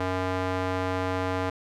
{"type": "tone with band-pass filter", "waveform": "square", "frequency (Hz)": 92.5, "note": "F#2", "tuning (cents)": 0, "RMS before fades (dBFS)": -28, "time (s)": [0, 1.5], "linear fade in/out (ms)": 5, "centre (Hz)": 890, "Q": 0.66, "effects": []}